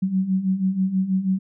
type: beating tone pair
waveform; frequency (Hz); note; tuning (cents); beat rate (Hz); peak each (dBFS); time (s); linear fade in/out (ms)
sine; 185 / 191.2; F#3 / G3; 0 / -43; 6.2; -25 / -20; 0.02-1.39; 10
effects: none